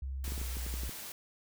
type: tone with pitch glide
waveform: sine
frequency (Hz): 66.8 to 60.9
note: C2 to B1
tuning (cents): +36 to -24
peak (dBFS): -35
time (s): 0.02-0.89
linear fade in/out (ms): 5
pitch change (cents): -160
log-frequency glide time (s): 0.25-0.63
type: noise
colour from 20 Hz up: white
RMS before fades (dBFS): -44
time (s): 0.24-1.12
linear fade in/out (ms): 2
type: clicks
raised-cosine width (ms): 3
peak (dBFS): -31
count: 9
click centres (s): 0.279 / 0.321 / 0.379 / 0.415 / 0.569 / 0.665 / 0.74 / 0.835 / 0.894
effects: none